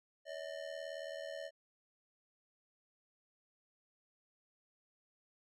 square ring-modulated tone, 604 Hz, D5, 48 cents sharp, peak -40 dBFS, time 0.25-1.51 s, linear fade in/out 50 ms, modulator 39.3 Hz, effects low-pass 6000 Hz 12 dB/octave

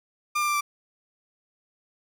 30% pulse tone with pitch steps, 1200 / 1190.3 / 1180.7 / 1171.2 Hz, D6 / D6 / D6 / D6, +37 / +23 / +9 / -5 cents, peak -20 dBFS, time 0.35-0.61 s, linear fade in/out 10 ms, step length 65 ms, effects none

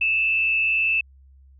sine tone with frequency modulation, 2637 Hz, E7, in tune, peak -18 dBFS, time 0.01-1.01 s, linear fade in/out 5 ms, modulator 124 Hz, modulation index 0.47, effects added 67 Hz sine -48 dBFS peak until 1.59 s

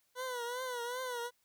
20% pulse tone with vibrato, 493.9 Hz, B4, in tune, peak -32 dBFS, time 0.15-1.31 s, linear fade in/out 50 ms, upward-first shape triangle, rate 2.6 Hz, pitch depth 95 cents each way, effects white hiss -75 dBFS RMS until 1.44 s

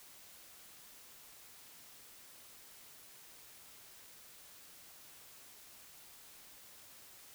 silence, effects white hiss -57 dBFS RMS until 7.34 s

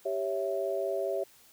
sine chord, C# diminished, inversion second, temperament equal, 392 / 554.4 / 659.3 Hz, G4 / C#5 / E5, 0 / 0 / 0 cents, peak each -33 dBFS, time 0.05-1.24 s, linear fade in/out 10 ms, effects white hiss -59 dBFS RMS until 1.52 s

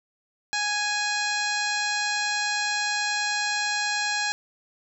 harmonic tone with a mistuned harmonic, 830.6 Hz, G#5, in tune, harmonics 1 / 2 / 3 / 4 / 5 / 6 / 7 / 8 / 9, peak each -31 / -28 / -32 / -38 / -31 / -39 / -36 / -38 / -36 dBFS, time 0.53-4.32 s, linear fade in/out 0 ms, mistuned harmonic 7, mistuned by -60 cents, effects none

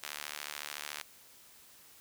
sawtooth tone with high-pass filter, 73.8 Hz, D2, 9 cents sharp, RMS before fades -43 dBFS, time 0.03-1.02 s, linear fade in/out 0 ms, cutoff 1700 Hz, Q 0.67, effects white hiss -58 dBFS RMS until 2 s

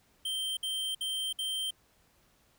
square tone bursts, 3136 Hz, G7, in tune, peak -32 dBFS, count 4, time 0.25-1.707 s, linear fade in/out 5 ms, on 320 ms, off 59 ms, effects pink hiss -67 dBFS RMS until 2.58 s

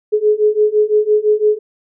sine beating tone pair, 420.8 / 426.7 Hz, G#4 / G#4, +23 / +47 cents, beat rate 5.9 Hz, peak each -14 / -13 dBFS, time 0.12-1.59 s, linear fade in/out 20 ms, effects none

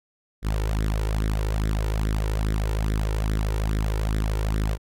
sawtooth tone with flanger, 53 Hz, G#1, 36 cents sharp, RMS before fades -24 dBFS, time 0.42-4.78 s, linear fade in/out 50 ms, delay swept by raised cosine 0.53 to 2.23 ms, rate 2.4 Hz, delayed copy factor +0.7, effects AAC 64 kbps

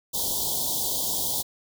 white band-stop noise, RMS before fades -27 dBFS, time 0.13-1.43 s, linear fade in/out 20 ms, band 1000 to 3200 Hz, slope 96 dB/octave, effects none

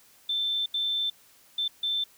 sine tone bursts at uneven times, 3547 Hz, A7, 13 cents sharp, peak -25 dBFS, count 4, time 0.29-0.66 / 0.74-1.1 / 1.58-1.68 / 1.83-2.04 s, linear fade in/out 5 ms, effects white hiss -58 dBFS RMS until 2.17 s

